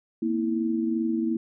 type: tone cluster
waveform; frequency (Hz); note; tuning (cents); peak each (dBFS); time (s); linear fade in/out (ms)
sine; 231.6 / 254.3 / 326.5; A#3 / C4 / E4; -11 / -49 / -17; -26 / -35 / -26; 0.22-1.37; 5
effects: none